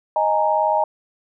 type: chord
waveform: sine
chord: D# suspended fourth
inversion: none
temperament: equal with one note detuned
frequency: 622.3 / 830.6 / 928.6 Hz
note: D#5 / G#5 / A#5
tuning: 0 / 0 / -7 cents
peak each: -20 dBFS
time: 0.16-0.84 s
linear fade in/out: 2 ms
effects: none